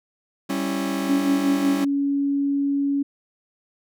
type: chord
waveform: 40% pulse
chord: C# diminished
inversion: second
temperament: equal with one note detuned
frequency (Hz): 196 / 275.3 / 329.6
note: G3 / C#4 / E4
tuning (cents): 0 / -12 / 0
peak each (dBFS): -27 / -25 / -29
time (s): 0.49-1.85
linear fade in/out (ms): 10
type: tone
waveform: sine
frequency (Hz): 280.7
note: C#4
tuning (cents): +22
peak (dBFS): -19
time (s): 1.09-3.03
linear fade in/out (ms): 10
effects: none